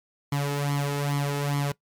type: tone with flanger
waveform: sawtooth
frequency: 142.9 Hz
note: D3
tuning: 47 cents flat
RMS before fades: -26 dBFS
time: 0.32-1.72 s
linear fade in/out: 5 ms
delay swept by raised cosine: 0.93 to 2.33 ms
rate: 2.4 Hz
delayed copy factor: +0.7
effects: noise-tail reverb RT60 0.1 s tail -20 dB re dry + MP3 96 kbps